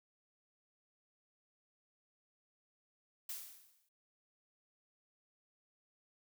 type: noise with exponential decay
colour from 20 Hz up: blue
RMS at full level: -41 dBFS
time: 3.29-3.89 s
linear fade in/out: 5 ms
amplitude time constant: 130 ms
effects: none